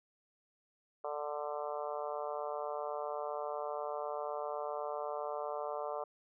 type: harmonic tone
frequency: 147.9 Hz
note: D3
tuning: 13 cents sharp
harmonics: 3 / 4 / 5 / 6 / 7 / 8 / 9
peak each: -43 / -40 / -43 / -47 / -46 / -46 / -53 dBFS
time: 1.04-6.04 s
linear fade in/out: 5 ms
effects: none